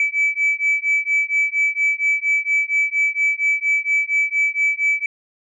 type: beating tone pair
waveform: sine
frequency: 2300 / 2304.3 Hz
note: D7 / D7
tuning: -37 / -33 cents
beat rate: 4.3 Hz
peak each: -18 dBFS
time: 0-5.06 s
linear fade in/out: 2 ms
effects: tanh soft clip ceiling -11 dBFS